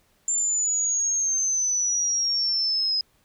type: exponential sweep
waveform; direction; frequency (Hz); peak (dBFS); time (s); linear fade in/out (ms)
sine; down; 7280 to 5050; -21; 0.28-3.01; 2
effects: pink hiss -64 dBFS RMS until 3.24 s